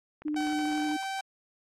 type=click train; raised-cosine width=0.5 ms; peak=-31 dBFS; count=10; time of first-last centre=0.22-0.779 s; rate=16.1 Hz
type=tone with vibrato; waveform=sine; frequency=301.1 Hz; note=D4; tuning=43 cents sharp; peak=-28 dBFS; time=0.25-0.97 s; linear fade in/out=10 ms; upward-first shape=sine; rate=12 Hz; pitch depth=15 cents each way
type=tone with pitch glide; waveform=sawtooth; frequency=763 to 774.5 Hz; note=G5 to G5; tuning=-47 to -21 cents; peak=-28 dBFS; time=0.36-1.21 s; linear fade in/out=5 ms; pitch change=+26 cents; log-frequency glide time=0.52-1.03 s
effects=low-pass 8000 Hz 12 dB/octave + AAC 64 kbps